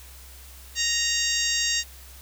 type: harmonic tone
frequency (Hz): 932.3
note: A#5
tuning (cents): 0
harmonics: 2 / 3 / 4 / 5 / 6 / 7 / 8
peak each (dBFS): -30 / -30 / -30 / -30 / -30 / -30 / -30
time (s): 0.75-1.84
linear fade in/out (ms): 50
effects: added 65 Hz sine -45 dBFS peak until 2.21 s + white hiss -48 dBFS RMS until 2.21 s